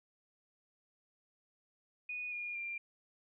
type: tone with pitch steps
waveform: sine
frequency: 2475 / 2428 / 2382 Hz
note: D#7 / D#7 / D7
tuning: -10 / -43 / +24 cents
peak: -38 dBFS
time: 2.09-2.78 s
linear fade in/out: 5 ms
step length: 230 ms
effects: none